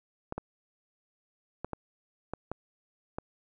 clicks, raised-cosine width 1 ms, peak -20 dBFS, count 7, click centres 0.324 / 0.38 / 1.646 / 1.733 / 2.336 / 2.516 / 3.185 s, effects none

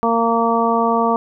harmonic tone, 230.4 Hz, A#3, 20 cents flat, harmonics 1 / 2 / 3 / 4 / 5, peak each -20 / -20 / -20 / -20 / -20 dBFS, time 0.03-1.16 s, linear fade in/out 0 ms, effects none

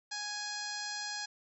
harmonic tone with a mistuned harmonic, 830.6 Hz, G#5, in tune, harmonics 1 / 2 / 3 / 4 / 5 / 6 / 7 / 8 / 9, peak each -45 / -42 / -51 / -51 / -43 / -43 / -47 / -49 / -50 dBFS, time 0.11-1.26 s, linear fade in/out 10 ms, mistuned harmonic 5, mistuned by +22 cents, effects none

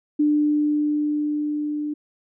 sine tone with level ramp, 297.8 Hz, D4, 24 cents sharp, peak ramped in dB -15 to -24 dBFS, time 0.19-1.94 s, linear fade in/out 10 ms, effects none

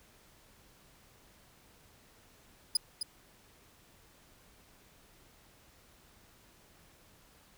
30% pulse tone with echo, 4978 Hz, D#8, in tune, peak -21 dBFS, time 2.75-2.77 s, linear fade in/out 5 ms, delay 260 ms, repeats 1, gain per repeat -8 dB, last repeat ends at 3.03 s, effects pink hiss -62 dBFS RMS until 7.57 s

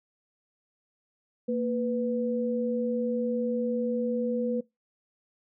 sine tone pair together, 231.3 / 493.9 Hz, A#3 / B4, -13 / 0 cents, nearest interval octave + minor second, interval 1313 cents, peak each -28 dBFS, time 1.48-4.61 s, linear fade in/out 10 ms, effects noise-tail reverb RT60 0.2 s tail -23 dB re dry

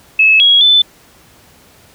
sine tone with pitch steps, 2594 / 3313 / 3514 Hz, E7 / G#7 / A7, -28 / -5 / -3 cents, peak -5 dBFS, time 0.19-0.82 s, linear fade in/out 5 ms, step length 210 ms, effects pink hiss -45 dBFS RMS until 1.94 s + high-pass 60 Hz 12 dB/octave

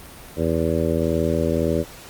harmonic tone, 81.8 Hz, E2, 13 cents flat, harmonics 1 / 2 / 3 / 4 / 5 / 6 / 7, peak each -26 / -26 / -26 / -26 / -26 / -26 / -26 dBFS, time 0.36-1.85 s, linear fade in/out 50 ms, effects pink hiss -41 dBFS RMS until 2.09 s + Opus 32 kbps

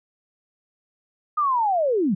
sine linear sweep, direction down, 1244.5 to 164.81 Hz, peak -18 dBFS, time 1.37-2.15 s, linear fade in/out 10 ms, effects none

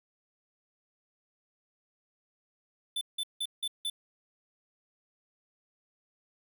square tone bursts, 3520 Hz, A7, in tune, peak -31 dBFS, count 5, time 2.96-3.9 s, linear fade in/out 5 ms, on 52 ms, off 170 ms, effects none

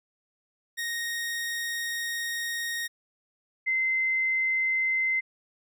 sawtooth / sine tone pair in turn, 1864.7 / 2068 Hz, A#6 / C7, 0 / -21 cents, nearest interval major second, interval 179 cents, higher second, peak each -26 / -23 dBFS, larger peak second, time 0.77-2.88 / 3.66-5.21 s, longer first, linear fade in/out 20 ms, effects none

